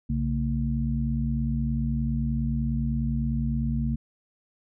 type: tone cluster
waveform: sine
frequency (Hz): 61.6 / 138.4 / 228.2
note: B1 / C#3 / A#3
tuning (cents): -4 / -2 / -37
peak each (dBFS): -28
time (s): 0.09-3.96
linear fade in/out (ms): 10
effects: none